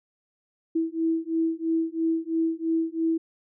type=beating tone pair; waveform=sine; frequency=325 / 328 Hz; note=E4 / E4; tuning=-24 / -9 cents; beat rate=3 Hz; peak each=-26 dBFS; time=0.75-3.18 s; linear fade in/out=10 ms; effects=none